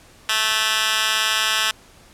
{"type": "tone with high-pass filter", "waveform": "10% pulse", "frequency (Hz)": 218.5, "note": "A3", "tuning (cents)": -12, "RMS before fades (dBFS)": -20, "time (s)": [0.29, 1.71], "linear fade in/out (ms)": 2, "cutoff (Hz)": 2100, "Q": 1.8, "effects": ["pink hiss -49 dBFS RMS until 2.13 s", "low-pass 11000 Hz 12 dB/octave"]}